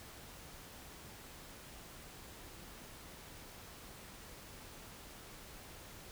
silence, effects pink hiss -53 dBFS RMS until 6.11 s

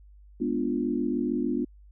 sine chord, G# diminished seventh, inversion none, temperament equal, 207.7 / 246.9 / 293.7 / 349.2 Hz, G#3 / B3 / D4 / F4, 0 / 0 / 0 / 0 cents, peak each -34 / -28 / -30 / -31 dBFS, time 0.4-1.65 s, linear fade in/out 10 ms, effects added 50 Hz sine -49 dBFS peak until 1.91 s

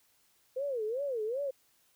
sine tone with vibrato, 493.9 Hz, B4, in tune, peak -31 dBFS, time 0.56-1.51 s, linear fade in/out 10 ms, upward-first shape sine, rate 2.6 Hz, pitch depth 260 cents each way, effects white hiss -69 dBFS RMS until 1.95 s

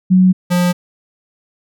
sine / square tone pair in turn, 185.1 / 177.44 Hz, F#3 / F3, +1 / +28 cents, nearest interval minor second, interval 73 cents, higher first, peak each -6 / -12 dBFS, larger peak first, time 0.1-0.33 / 0.5-0.73 s, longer neither, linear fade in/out 20 ms, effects none

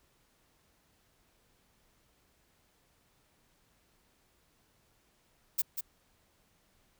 violet noise with echo, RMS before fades -28 dBFS, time 5.58-5.62 s, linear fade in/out 10 ms, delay 190 ms, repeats 1, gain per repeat -7 dB, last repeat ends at 5.81 s, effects pink hiss -70 dBFS RMS until 6.99 s

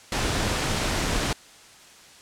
pink noise, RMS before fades -25 dBFS, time 0.12-1.33 s, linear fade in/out 2 ms, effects white hiss -49 dBFS RMS until 2.21 s + low-pass 8000 Hz 12 dB/octave

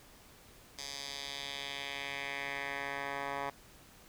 10% pulse tone with band-pass filter sweep, 139.9 Hz, C#3, 16 cents sharp, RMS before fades -40 dBFS, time 0.78-3.5 s, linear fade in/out 5 ms, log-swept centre 5300 to 1200 Hz, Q 1.9, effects pink hiss -58 dBFS RMS until 4.08 s

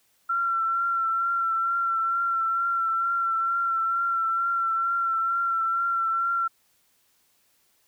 sine tone with vibrato, 1358 Hz, F6, 49 cents flat, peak -22 dBFS, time 0.29-6.48 s, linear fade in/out 10 ms, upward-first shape triangle, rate 2.2 Hz, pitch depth 28 cents each way, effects white hiss -66 dBFS RMS until 7.87 s

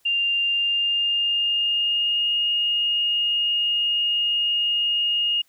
sine tone with pitch glide, 2794 to 2851 Hz, F7 to F7, 0 to +35 cents, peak -19 dBFS, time 0.05-5.42 s, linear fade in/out 10 ms, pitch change +35 cents, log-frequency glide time 0.43-2.33 s, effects white hiss -63 dBFS RMS until 5.48 s

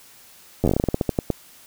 slowing click train, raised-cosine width 2 ms, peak -6 dBFS, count 16, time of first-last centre 0.64-1.303 s, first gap 10 ms, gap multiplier 1.19, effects white hiss -49 dBFS RMS until 1.66 s

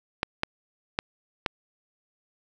clicks, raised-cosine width 0.3 ms, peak -8 dBFS, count 4, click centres 0.231 / 0.434 / 0.989 / 1.462 s, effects none

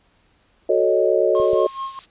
sine chord, D# half-diminished seventh, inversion first, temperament equal, 370 / 440 / 554.4 / 622.3 Hz, F#4 / A4 / C#5 / D#5, 0 / 0 / 0 / 0 cents, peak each -20 dBFS, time 0.69-1.67 s, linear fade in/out 5 ms
violet noise, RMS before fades -29 dBFS, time 1.35-2.06 s, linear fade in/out 10 ms
triangle tone with tremolo, 1075 Hz, C6, 47 cents sharp, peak -22 dBFS, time 1.35-1.99 s, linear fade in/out 0 ms, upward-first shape sine, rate 4.7 Hz, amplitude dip 80%
clicks, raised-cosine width 5 ms, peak -24 dBFS, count 2, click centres 1.4 / 1.533 s
effects pink hiss -60 dBFS RMS until 2.1 s + resampled to 8000 Hz

